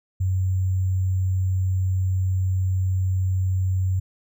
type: tone with sample-and-hold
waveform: sine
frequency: 93.3 Hz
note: F#2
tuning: 15 cents sharp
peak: -19 dBFS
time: 0.2-4 s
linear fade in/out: 10 ms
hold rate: 7350 Hz
effects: none